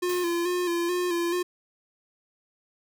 square tone with vibrato, 350 Hz, F4, 4 cents sharp, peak -25 dBFS, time 0.02-1.43 s, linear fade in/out 10 ms, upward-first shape square, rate 2.3 Hz, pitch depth 37 cents each way
white noise with exponential decay, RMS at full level -37 dBFS, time 0.09-0.88 s, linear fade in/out 5 ms, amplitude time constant 170 ms
effects none

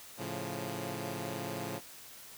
10% pulse chord, A augmented, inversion none, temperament equal, 110 / 138.59 / 174.61 Hz, A2 / C#3 / E#3, 0 / 0 / 0 cents, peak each -33 dBFS, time 0.17-1.81 s, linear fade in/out 50 ms, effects white hiss -51 dBFS RMS until 2.37 s

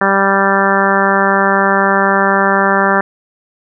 harmonic tone, 196 Hz, G3, in tune, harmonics 1 / 2 / 3 / 4 / 5 / 6 / 7 / 8 / 9, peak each -18 / -18 / -18 / -18 / -18 / -18 / -18 / -18 / -18 dBFS, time 0.01-3.01 s, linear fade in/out 2 ms, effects none

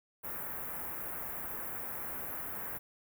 white band-stop noise, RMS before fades -40 dBFS, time 0.23-2.79 s, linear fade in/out 20 ms, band 1800 to 13000 Hz, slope 24 dB/octave, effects none

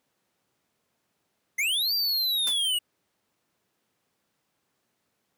square linear two-way sweep, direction up then down, 2013 to 4757 to 2853 Hz, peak -24 dBFS, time 1.58-2.79 s, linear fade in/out 10 ms, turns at 1.94 s
white noise with exponential decay, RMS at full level -30 dBFS, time 2.47-2.6 s, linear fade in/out 1 ms, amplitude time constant 27 ms
effects pink hiss -75 dBFS RMS until 5.37 s + high-pass 150 Hz 12 dB/octave

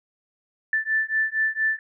sine beating tone pair, 1760 / 1764.3 Hz, A6 / A6, 0 / +4 cents, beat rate 4.3 Hz, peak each -24 dBFS, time 0.73-1.79 s, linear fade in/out 2 ms, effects none

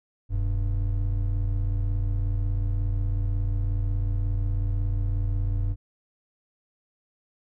triangle tone pair together, 41.04 / 97.6 Hz, E1 / G2, -7 / -7 cents, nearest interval octave + minor third, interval 1500 cents, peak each -23 / -24 dBFS, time 0.29-5.76 s, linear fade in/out 50 ms, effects none

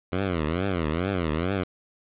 10% pulse tone with vibrato, 86.6 Hz, F2, 14 cents flat, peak -16 dBFS, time 0.12-1.64 s, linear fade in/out 10 ms, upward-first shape triangle, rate 2.3 Hz, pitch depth 270 cents each way, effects resampled to 8000 Hz + 7-bit

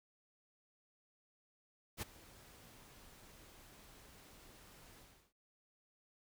pink noise with ADSR envelope, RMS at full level -40 dBFS, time 1.97-5.33 s, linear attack 52 ms, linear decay 13 ms, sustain -20 dB, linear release 350 ms, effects none

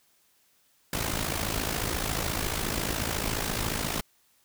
pink noise with amplitude modulation, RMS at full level -27 dBFS, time 0.93-4.01 s, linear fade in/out 2 ms, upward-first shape sine, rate 54.2 Hz, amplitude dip 70%, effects white hiss -66 dBFS RMS until 4.44 s

